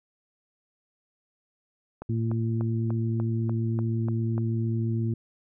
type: click train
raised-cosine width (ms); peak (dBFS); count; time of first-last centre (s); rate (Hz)
1; -23; 9; 2.02-4.38; 3.39
type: harmonic tone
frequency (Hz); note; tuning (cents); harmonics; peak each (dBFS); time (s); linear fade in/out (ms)
113.6; A#2; -44; 1 / 2 / 3; -25 / -31 / -35; 2.09-5.14; 5
effects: none